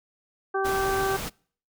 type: harmonic tone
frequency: 387.8 Hz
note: G4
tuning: 19 cents flat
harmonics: 1 / 2 / 3 / 4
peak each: -26 / -29 / -31 / -32 dBFS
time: 0.54-1.17 s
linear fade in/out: 10 ms
type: noise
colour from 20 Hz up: pink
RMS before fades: -33 dBFS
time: 0.64-1.3 s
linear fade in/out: 20 ms
effects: noise-tail reverb RT60 0.5 s tail -26 dB re dry